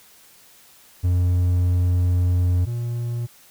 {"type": "tone pair in turn", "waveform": "triangle", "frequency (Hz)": [89.1, 118.93], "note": ["F2", "A#2"], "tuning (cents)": [35, 35], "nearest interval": "perfect fourth", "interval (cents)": 500, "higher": "second", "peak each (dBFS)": [-14, -21], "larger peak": "first", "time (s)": [[1.03, 2.66], [2.66, 3.27]], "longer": "first", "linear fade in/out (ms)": 20, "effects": ["white hiss -51 dBFS RMS until 3.5 s"]}